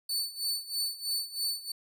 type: tone with tremolo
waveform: sawtooth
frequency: 4492 Hz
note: C#8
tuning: 22 cents sharp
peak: -25 dBFS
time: 0.09-1.72 s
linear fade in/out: 5 ms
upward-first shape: sine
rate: 3.1 Hz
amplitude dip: 85%
effects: none